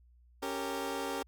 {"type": "chord", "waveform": "20% pulse", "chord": "G diminished", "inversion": "second", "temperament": "equal with one note detuned", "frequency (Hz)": [277.2, 392, 461.9], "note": ["Db4", "G4", "Bb4"], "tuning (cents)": [0, 0, -16], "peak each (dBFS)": -34, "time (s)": [0.42, 1.23], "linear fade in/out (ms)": 10, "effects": ["added 60 Hz sine -59 dBFS peak until 1.27 s"]}